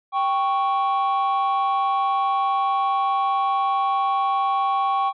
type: tone pair together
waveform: triangle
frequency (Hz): 784 / 1108.7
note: G5 / C#6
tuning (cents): 0 / 0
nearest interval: tritone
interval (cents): 600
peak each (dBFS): -19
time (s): 0.12-5.13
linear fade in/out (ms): 50
effects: tanh soft clip ceiling -11 dBFS + resampled to 11025 Hz